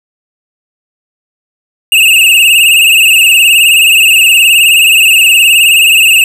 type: tone with vibrato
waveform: square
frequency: 2705 Hz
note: E7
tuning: 44 cents sharp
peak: -3 dBFS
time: 1.92-6.24 s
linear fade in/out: 2 ms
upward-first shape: sine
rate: 19 Hz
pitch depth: 99 cents each way
effects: none